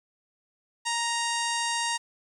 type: harmonic tone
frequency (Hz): 934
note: A#5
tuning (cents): +3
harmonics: 1 / 2 / 3 / 4 / 5 / 6 / 7 / 8 / 9 / 10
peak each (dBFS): -30 / -33 / -35 / -36 / -37 / -38 / -38 / -39 / -40 / -40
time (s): 0.85-1.98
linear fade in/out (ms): 20
effects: 10-bit